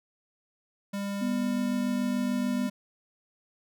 square tone, 200 Hz, G3, 35 cents sharp, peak -31 dBFS, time 0.93-2.7 s, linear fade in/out 10 ms
sine tone with vibrato, 246.9 Hz, B3, in tune, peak -27 dBFS, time 1.21-2.68 s, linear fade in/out 10 ms, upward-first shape sine, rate 8 Hz, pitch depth 9 cents each way
effects none

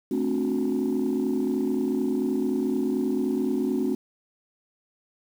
sine chord, D dominant seventh, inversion second, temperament just, 220.2 / 264.3 / 293.7 / 367.1 Hz, A3 / C4 / D4 / F#4, +2 / +18 / 0 / -14 cents, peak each -28 / -25 / -29 / -27 dBFS, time 0.11-3.95 s, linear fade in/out 5 ms, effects tanh soft clip ceiling -17 dBFS + 8-bit

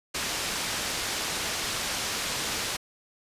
white low-pass noise, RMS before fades -31 dBFS, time 0.14-2.77 s, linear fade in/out 10 ms, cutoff 6300 Hz, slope 12 dB/octave, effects resampled to 32000 Hz

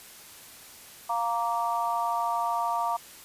sine chord, Bb major, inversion second, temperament just, 699.2 / 932.3 / 1165.4 Hz, F5 / Bb5 / D6, +2 / 0 / -14 cents, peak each -30 / -28 / -31 dBFS, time 1.09-2.97 s, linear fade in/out 10 ms, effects white hiss -48 dBFS RMS until 3.24 s + resampled to 32000 Hz

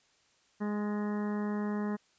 harmonic tone with a mistuned harmonic, 207.9 Hz, G#3, 2 cents sharp, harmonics 1 / 2 / 3 / 4 / 5 / 6 / 7 / 8 / 9, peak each -31 / -39 / -47 / -46 / -46 / -50 / -53 / -52 / -51 dBFS, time 0.6-1.97 s, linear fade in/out 20 ms, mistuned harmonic 8, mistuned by +25 cents, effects white hiss -68 dBFS RMS until 2.18 s + resampled to 16000 Hz

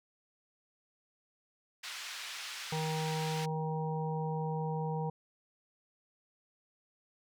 white band-pass noise, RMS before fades -43 dBFS, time 1.83-3.46 s, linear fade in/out 10 ms, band 1400 to 4200 Hz, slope 12 dB/octave
harmonic tone, 157.6 Hz, D#3, 23 cents sharp, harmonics 1 / 3 / 5 / 6, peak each -34 / -39 / -41 / -42 dBFS, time 2.72-5.1 s, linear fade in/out 5 ms
effects none

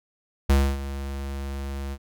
square tone with ADSR envelope, 68.9 Hz, C#2, 10 cents flat, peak -15 dBFS, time 0.49-1.98 s, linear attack 10 ms, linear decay 270 ms, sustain -15 dB, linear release 54 ms, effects none

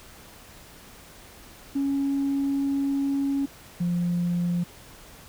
sine tone pair in turn, 277.2 / 174.63 Hz, C#4 / F3, 0 / 0 cents, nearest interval minor sixth, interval 800 cents, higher first, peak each -21 dBFS, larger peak neither, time 1.75-3.46 / 3.8-4.64 s, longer first, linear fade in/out 10 ms, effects tanh soft clip ceiling -19 dBFS + pink hiss -48 dBFS RMS until 5.28 s

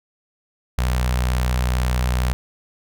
sawtooth tone with notch filter, 62.2 Hz, B1, 13 cents sharp, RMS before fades -20 dBFS, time 0.78-2.33 s, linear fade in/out 0 ms, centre 320 Hz, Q 0.7, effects none

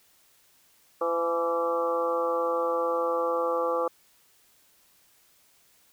harmonic tone with a mistuned harmonic, 168.9 Hz, E3, 42 cents sharp, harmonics 2 / 3 / 4 / 5 / 6 / 7 / 8, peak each -36 / -26 / -38 / -34 / -41 / -30 / -41 dBFS, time 1.01-3.88 s, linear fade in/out 5 ms, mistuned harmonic 7, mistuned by -30 cents, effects white hiss -62 dBFS RMS until 5.92 s

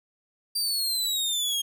sawtooth exponential sweep, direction down, 4729 to 3230 Hz, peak -22 dBFS, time 0.55-1.62 s, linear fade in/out 10 ms, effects none

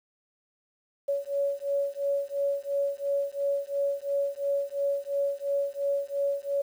sine beating tone pair, 560 / 562.9 Hz, C#5 / C#5, +18 / +26 cents, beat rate 2.9 Hz, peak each -29 dBFS, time 1.08-6.62 s, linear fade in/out 10 ms, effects 9-bit

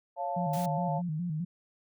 sine chord, Db augmented, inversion none, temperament equal, 554.4 / 698.5 / 880 Hz, Db5 / F5 / A5, 0 / 0 / 0 cents, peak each -37 / -33 / -35 dBFS, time 0.16-1.02 s, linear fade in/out 50 ms
sine tone with vibrato, 164.81 Hz, E3, in tune, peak -30 dBFS, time 0.36-1.45 s, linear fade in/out 10 ms, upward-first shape square, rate 4.8 Hz, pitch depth 110 cents each way
white noise, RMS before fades -44 dBFS, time 0.53-0.66 s, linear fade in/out 5 ms
effects none

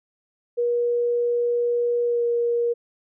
sine tone with pitch glide, 478.8 to 473.3 Hz, A#4 to A#4, +46 to +26 cents, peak -19 dBFS, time 0.57-2.74 s, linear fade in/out 20 ms, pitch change -20 cents, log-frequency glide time 2.04-2.24 s, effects none

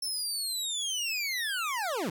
25% pulse linear sweep, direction down, 5360 to 138.59 Hz, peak -26 dBFS, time 0.02-2.1 s, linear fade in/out 5 ms, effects none

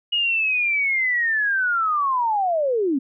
sine linear sweep, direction down, 2893 to 250.9 Hz, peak -18 dBFS, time 0.12-2.99 s, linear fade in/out 10 ms, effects none

